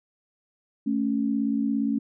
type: tone pair together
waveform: sine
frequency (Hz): 219.9 / 277.2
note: A3 / C#4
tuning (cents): -1 / 0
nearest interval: major third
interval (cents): 401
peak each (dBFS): -25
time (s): 0.86-1.99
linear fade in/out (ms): 10
effects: none